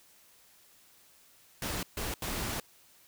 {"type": "noise bursts at uneven times", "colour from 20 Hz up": "pink", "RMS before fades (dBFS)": -35, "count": 3, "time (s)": [[1.62, 1.83], [1.97, 2.14], [2.22, 2.6]], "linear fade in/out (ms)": 2, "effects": ["white hiss -61 dBFS RMS until 3.07 s"]}